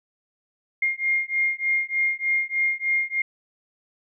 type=beating tone pair; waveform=sine; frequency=2123 / 2126.3 Hz; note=C7 / C7; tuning=+25 / +27 cents; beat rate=3.3 Hz; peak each=-24 dBFS; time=0.82-3.22 s; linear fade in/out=5 ms; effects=none